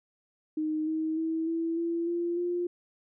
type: tone with pitch steps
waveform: sine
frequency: 310 / 316.5 / 323.2 / 330 / 336.9 / 344 / 351.2 Hz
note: D#4 / D#4 / E4 / E4 / E4 / F4 / F4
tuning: -6 / +30 / -34 / +2 / +38 / -26 / +10 cents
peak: -27 dBFS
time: 0.57-2.67 s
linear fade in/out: 5 ms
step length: 300 ms
effects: none